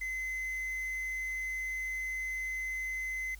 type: tone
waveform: triangle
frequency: 2048 Hz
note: C7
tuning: 38 cents flat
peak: -32 dBFS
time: 0.01-3.35 s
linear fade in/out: 5 ms
effects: added 50 Hz sine -47 dBFS peak until 3.39 s + white hiss -59 dBFS RMS until 3.39 s